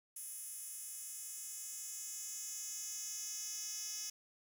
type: tone with high-pass filter sweep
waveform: 10% pulse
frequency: 425.4 Hz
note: G#4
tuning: 42 cents sharp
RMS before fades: -45 dBFS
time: 0.16-4.1 s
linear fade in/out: 5 ms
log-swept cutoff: 9700 to 5600 Hz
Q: 2.6
effects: none